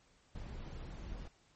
brown noise, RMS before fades -45 dBFS, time 0.35-1.28 s, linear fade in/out 5 ms, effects pink hiss -69 dBFS RMS until 1.55 s + MP3 32 kbps

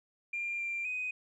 sine tone with pitch steps, 2392 / 2373 / 2501 Hz, D7 / D7 / D#7, +31 / +17 / +8 cents, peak -32 dBFS, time 0.33-1.11 s, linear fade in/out 5 ms, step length 260 ms, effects tanh soft clip ceiling -28 dBFS

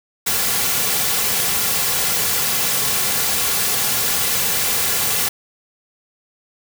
white noise with comb filter, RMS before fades -19 dBFS, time 0.26-5.29 s, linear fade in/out 10 ms, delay 3.2 ms, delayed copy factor -0.55, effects none

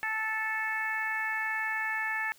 harmonic tone, 438.5 Hz, A4, 6 cents flat, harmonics 2 / 3 / 4 / 5 / 6, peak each -37 / -41 / -31 / -36 / -44 dBFS, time 0.03-2.32 s, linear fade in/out 0 ms, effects white hiss -59 dBFS RMS until 2.38 s

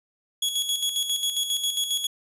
sawtooth tone with tremolo, 3350 Hz, G#7, 14 cents sharp, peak -19 dBFS, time 0.42-2.07 s, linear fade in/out 5 ms, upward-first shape square, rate 7.4 Hz, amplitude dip 55%, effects resampled to 32000 Hz

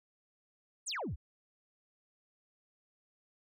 sine exponential sweep, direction down, 9650 to 55 Hz, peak -34 dBFS, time 0.86-1.16 s, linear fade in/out 20 ms, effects tanh soft clip ceiling -32 dBFS

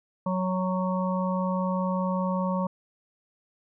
harmonic tone, 185 Hz, F#3, in tune, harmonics 1 / 3 / 5 / 6, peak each -26 / -31 / -33 / -34 dBFS, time 0.26-2.67 s, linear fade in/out 5 ms, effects none

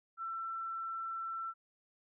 sine tone, 1341 Hz, E6, 29 cents sharp, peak -37 dBFS, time 0.17-1.54 s, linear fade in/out 50 ms, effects none

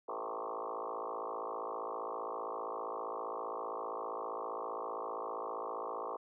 sine tone with frequency modulation, 784 Hz, G5, in tune, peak -37 dBFS, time 0.08-6.17 s, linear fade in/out 10 ms, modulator 55.2 Hz, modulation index 7.1, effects none

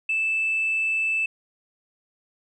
sine tone, 2635 Hz, E7, 1 cent flat, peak -20 dBFS, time 0.09-1.26 s, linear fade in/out 5 ms, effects tanh soft clip ceiling -17 dBFS

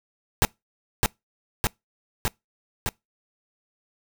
pink noise with echo, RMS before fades -18 dBFS, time 0.42-0.45 s, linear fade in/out 0 ms, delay 610 ms, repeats 4, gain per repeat -2 dB, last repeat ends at 2.89 s, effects noise-tail reverb RT60 0.2 s tail -26 dB re dry

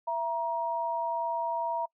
sine tone pair together, 667 / 944.8 Hz, E5 / A#5, +20 / +23 cents, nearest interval tritone, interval 603 cents, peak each -33 / -29 dBFS, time 0.07-1.86 s, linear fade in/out 10 ms, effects noise-tail reverb RT60 0.1 s tail -26 dB re dry

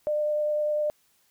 sine tone with vibrato, 600 Hz, D5, 37 cents sharp, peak -23 dBFS, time 0.07-0.9 s, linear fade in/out 0 ms, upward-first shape triangle, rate 10 Hz, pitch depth 12 cents each way, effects white hiss -66 dBFS RMS until 1.3 s

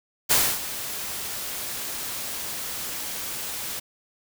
white noise with ADSR envelope, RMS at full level -18 dBFS, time 0.29-3.8 s, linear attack 24 ms, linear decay 270 ms, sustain -14 dB, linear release 11 ms, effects none

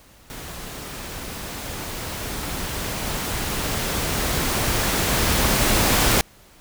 pink noise with level ramp, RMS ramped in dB -36 to -17 dBFS, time 0.3-6.21 s, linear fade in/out 0 ms, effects pink hiss -51 dBFS RMS until 6.6 s

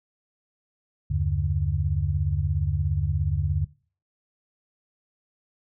sine tone cluster, 76.6 / 93.6 / 143.2 Hz, D#2 / F#2 / D3, -27 / +20 / -43 cents, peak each -26 dBFS, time 1.1-3.65 s, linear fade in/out 10 ms, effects noise-tail reverb RT60 0.4 s tail -20 dB re dry

